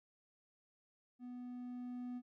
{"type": "tone with level ramp", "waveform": "triangle", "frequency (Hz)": 246.9, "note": "B3", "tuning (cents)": 0, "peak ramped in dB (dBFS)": [-44, -39], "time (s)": [1.19, 2.22], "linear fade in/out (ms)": 50, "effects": []}